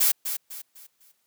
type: noise with echo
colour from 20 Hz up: blue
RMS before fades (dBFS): -20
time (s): 0-0.12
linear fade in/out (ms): 10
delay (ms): 250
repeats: 4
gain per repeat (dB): -9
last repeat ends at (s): 1.12
effects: white hiss -71 dBFS RMS until 1.26 s + high-pass 100 Hz 12 dB/octave